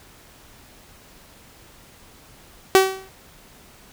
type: tone with exponential decay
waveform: sawtooth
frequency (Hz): 381.7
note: G4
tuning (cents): -46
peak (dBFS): -4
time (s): 2.75-3.09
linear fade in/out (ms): 0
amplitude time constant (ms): 73
effects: pink hiss -49 dBFS RMS until 3.92 s